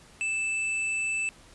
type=tone with tanh clipping; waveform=sine; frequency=2637 Hz; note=E7; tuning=in tune; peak=-28 dBFS; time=0.21-1.29 s; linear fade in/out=0 ms; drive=15 dB; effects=pink hiss -54 dBFS RMS until 1.54 s + resampled to 24000 Hz